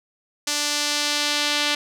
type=tone with band-pass filter sweep; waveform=sawtooth; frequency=293.7 Hz; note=D4; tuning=in tune; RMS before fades=-23 dBFS; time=0.47-1.75 s; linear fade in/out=5 ms; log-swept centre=5900 to 3600 Hz; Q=1.3; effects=none